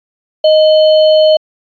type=tone with sample-and-hold; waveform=sine; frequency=622.3 Hz; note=D#5; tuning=in tune; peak=-4 dBFS; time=0.44-1.37 s; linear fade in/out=5 ms; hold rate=3675 Hz; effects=resampled to 11025 Hz